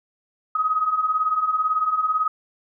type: beating tone pair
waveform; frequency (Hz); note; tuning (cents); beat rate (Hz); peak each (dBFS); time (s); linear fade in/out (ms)
sine; 1248 / 1266; D#6 / D#6; +5 / +30; 18; -25 / -20; 0.55-2.28; 5
effects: none